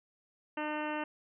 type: harmonic tone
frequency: 302.6 Hz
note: D#4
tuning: 48 cents flat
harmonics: 1 / 2 / 3 / 4 / 5 / 6 / 7 / 8 / 9 / 10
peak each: -38 / -40 / -39 / -45 / -44 / -45 / -50 / -53 / -45 / -53 dBFS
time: 0.57-1.04 s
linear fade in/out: 5 ms
effects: none